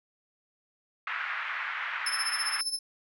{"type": "band-pass noise", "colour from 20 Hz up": "pink", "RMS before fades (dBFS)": -34, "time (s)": [1.07, 2.61], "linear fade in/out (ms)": 2, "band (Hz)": [1300, 2200], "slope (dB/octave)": 24}
{"type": "tone with tremolo", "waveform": "30% pulse", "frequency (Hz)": 5260, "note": "E8", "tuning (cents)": -5, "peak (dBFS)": -23, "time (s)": [2.06, 2.79], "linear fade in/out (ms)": 5, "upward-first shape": "sine", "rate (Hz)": 15, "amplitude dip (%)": 75}
{"effects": []}